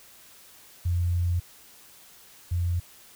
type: tone pair in turn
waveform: sine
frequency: 87.31 / 87.31 Hz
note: F2 / F2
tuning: 0 / 0 cents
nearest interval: unison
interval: 0 cents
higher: neither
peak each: -22 / -23 dBFS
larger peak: first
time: 0.85-1.4 / 2.51-2.8 s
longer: first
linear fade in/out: 10 ms
effects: white hiss -52 dBFS RMS until 3.15 s